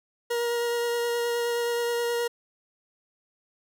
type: tone with vibrato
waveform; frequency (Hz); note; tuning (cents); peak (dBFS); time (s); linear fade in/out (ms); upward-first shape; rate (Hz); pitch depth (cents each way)
40% pulse; 473.7; A#4; +28; -24; 0.3-2.28; 10; sine; 9.5; 11
effects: none